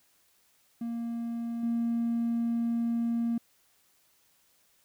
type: tone with level steps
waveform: triangle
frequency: 233.1 Hz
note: A#3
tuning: in tune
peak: -29 / -23 dBFS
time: 0.81-3.38 s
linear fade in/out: 5 ms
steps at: 1.63 s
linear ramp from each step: 5 ms
effects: tanh soft clip ceiling -22 dBFS + white hiss -67 dBFS RMS until 4.84 s